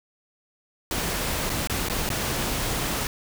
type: noise with dropouts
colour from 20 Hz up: pink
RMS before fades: -27 dBFS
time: 0.91-3.07 s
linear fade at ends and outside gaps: 1 ms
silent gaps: 1.495-1.5 / 1.673-1.697 / 1.886-1.898 / 2.091-2.102 s
effects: none